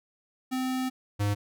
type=tone pair in turn; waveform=square; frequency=258 / 102.39 Hz; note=C4 / G#2; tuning=-24 / -24 cents; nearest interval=octave + major third; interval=1600 cents; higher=first; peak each=-28 / -25 dBFS; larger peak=second; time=0.51-0.9 / 1.19-1.35 s; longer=first; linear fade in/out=20 ms; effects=none